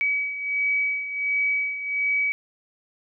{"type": "beating tone pair", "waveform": "sine", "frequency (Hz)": [2275, 2276.4], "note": ["C#7", "C#7"], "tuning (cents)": [44, 45], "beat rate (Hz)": 1.4, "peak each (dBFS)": [-23, -29], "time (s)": [0.01, 2.32], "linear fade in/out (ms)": 0, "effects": []}